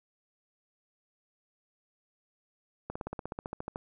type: slowing click train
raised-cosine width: 1 ms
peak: -22 dBFS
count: 14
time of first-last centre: 2.9-3.759 s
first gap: 55 ms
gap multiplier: 1.03
effects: none